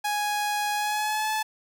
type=tone with pitch glide; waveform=sawtooth; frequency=831 to 865.8 Hz; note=G#5 to A5; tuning=+1 to -28 cents; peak=-21 dBFS; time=0.04-1.43 s; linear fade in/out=10 ms; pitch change=+71 cents; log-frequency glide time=0.74-1.31 s; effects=none